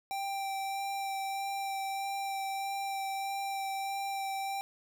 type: tone with vibrato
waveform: square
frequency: 784 Hz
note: G5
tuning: in tune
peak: -34 dBFS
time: 0.11-4.61 s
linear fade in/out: 0 ms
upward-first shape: sine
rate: 1.6 Hz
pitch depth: 11 cents each way
effects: none